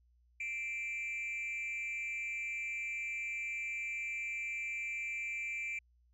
sine tone with frequency modulation, 2349 Hz, D7, in tune, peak -34 dBFS, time 0.4-5.79 s, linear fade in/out 5 ms, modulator 250 Hz, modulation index 0.48, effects tanh soft clip ceiling -35 dBFS + added 60 Hz sine -66 dBFS peak until 6.13 s

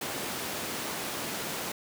pink high-pass noise, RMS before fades -35 dBFS, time 0.01-1.72 s, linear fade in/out 5 ms, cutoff 200 Hz, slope 12 dB/octave, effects none

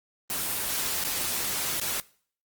white noise with dropouts, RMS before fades -29 dBFS, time 0.3-2 s, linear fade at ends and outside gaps 0 ms, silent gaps 1.039-1.048 / 1.799-1.814 s, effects noise-tail reverb RT60 0.5 s tail -22 dB re dry + Opus 24 kbps

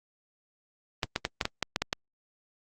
clicks, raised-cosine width 0.2 ms, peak -9 dBFS, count 9, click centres 1.032 / 1.161 / 1.251 / 1.412 / 1.454 / 1.627 / 1.761 / 1.82 / 1.929 s, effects Opus 32 kbps

